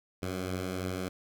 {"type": "beating tone pair", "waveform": "10% pulse", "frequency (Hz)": [92, 95.1], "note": ["F#2", "F#2"], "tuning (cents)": [-9, 48], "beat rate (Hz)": 3.1, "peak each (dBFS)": [-25, -34], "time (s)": [0.22, 1.09], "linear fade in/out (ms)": 10, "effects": []}